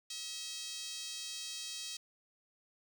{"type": "tone with high-pass filter", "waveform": "5% pulse", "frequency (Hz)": 642, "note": "E5", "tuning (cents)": -46, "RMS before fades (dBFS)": -43, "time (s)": [0.1, 1.97], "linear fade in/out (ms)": 5, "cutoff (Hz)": 3600, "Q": 1.4, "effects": []}